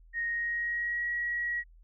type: tone with pitch glide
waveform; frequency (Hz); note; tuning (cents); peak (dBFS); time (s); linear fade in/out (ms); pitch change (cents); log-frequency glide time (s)
sine; 1864.7 to 1911.6; A#6 to A#6; 0 to +43; -29; 0.13-1.64; 50; +43; 0.25-1.07
effects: added 41 Hz sine -53 dBFS peak until 1.83 s